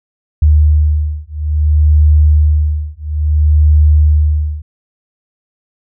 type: beating tone pair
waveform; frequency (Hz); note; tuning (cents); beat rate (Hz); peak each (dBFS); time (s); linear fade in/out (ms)
sine; 75.4 / 75.99; D2 / D#2; +46 / -40; 0.59; -10; 0.42-4.62; 5
effects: none